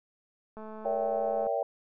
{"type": "click train", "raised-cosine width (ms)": 1, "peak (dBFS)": -31, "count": 196, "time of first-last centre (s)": [0.57, 1.469], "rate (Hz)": 217}
{"type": "chord", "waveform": "sine", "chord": "A# diminished seventh", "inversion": "none", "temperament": "equal with one note detuned", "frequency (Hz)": [466.2, 566, 659.3, 784], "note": ["A#4", "C#5", "E5", "G5"], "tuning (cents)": [0, 36, 0, 0], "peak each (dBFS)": [-34, -31, -32, -33], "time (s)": [0.85, 1.63], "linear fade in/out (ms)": 2}
{"effects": []}